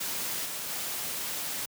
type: noise with level steps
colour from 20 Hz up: white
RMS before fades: -33 / -36 / -34 dBFS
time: 0-1.66 s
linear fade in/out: 10 ms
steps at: 0.45 / 0.69 s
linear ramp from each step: 10 ms
effects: high-pass 100 Hz 12 dB/octave